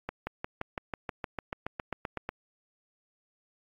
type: accelerating click train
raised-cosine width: 0.5 ms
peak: -18 dBFS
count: 16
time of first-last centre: 0.09-2.29 s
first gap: 180 ms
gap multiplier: 0.97
effects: AAC 48 kbps